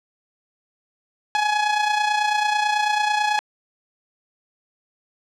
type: tone with amplitude modulation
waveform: sawtooth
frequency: 842 Hz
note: G#5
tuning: 24 cents sharp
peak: -12 dBFS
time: 1.35-3.39 s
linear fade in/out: 0 ms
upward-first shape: sine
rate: 29.1 Hz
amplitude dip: 55%
effects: low-pass 5000 Hz 12 dB/octave